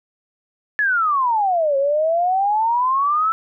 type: exponential two-way sweep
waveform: sine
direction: down then up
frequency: 1741 to 540 to 1333 Hz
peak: -15 dBFS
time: 0.79-3.32 s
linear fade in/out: 0 ms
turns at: 1.77 s
effects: none